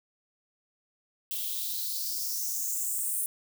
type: noise with high-pass filter sweep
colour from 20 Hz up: violet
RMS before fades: -32 dBFS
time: 1.31-3.26 s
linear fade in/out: 0 ms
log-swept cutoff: 3000 to 9600 Hz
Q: 4.6
effects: none